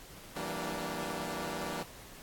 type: chord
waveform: 10% pulse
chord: E half-diminished seventh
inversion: none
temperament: equal with one note detuned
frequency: 164.81 / 191.63 / 233.1 / 293.7 Hz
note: E3 / G3 / Bb3 / D4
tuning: 0 / -39 / 0 / 0 cents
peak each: -33 dBFS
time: 0.36-1.83 s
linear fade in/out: 5 ms
effects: pink hiss -51 dBFS RMS until 2.22 s + AAC 64 kbps